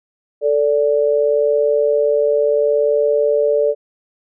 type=tone pair together; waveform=sine; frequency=441.3 / 582 Hz; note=A4 / D5; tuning=+5 / -16 cents; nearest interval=perfect fourth; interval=479 cents; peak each=-15 dBFS; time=0.41-3.75 s; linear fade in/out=50 ms; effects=none